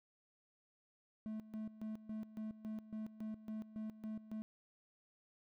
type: tone with tremolo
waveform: triangle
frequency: 217.2 Hz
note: A3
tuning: 22 cents flat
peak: -39 dBFS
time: 1.26-4.42 s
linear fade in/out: 0 ms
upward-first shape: square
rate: 3.6 Hz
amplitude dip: 80%
effects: none